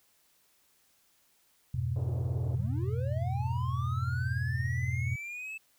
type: chord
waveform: sine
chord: F diminished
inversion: none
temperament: just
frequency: 87.31 / 104.77 / 125.72 Hz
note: F2 / Ab2 / Cb3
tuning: 0 / +16 / +31 cents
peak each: -34 / -36 / -31 dBFS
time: 1.74-5.16 s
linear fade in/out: 5 ms
type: band-pass noise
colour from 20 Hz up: pink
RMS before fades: -46 dBFS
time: 1.96-2.55 s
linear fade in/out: 2 ms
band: 260 to 690 Hz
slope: 24 dB/octave
type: linear sweep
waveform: triangle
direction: up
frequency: 66.7 to 2637 Hz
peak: -36 dBFS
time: 2.48-5.58 s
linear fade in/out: 10 ms
effects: white hiss -68 dBFS RMS until 5.78 s